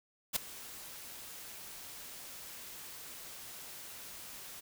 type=noise with ADSR envelope; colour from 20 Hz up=white; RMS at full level=-29 dBFS; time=0.33-4.61 s; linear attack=32 ms; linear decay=6 ms; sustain=-19 dB; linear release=18 ms; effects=none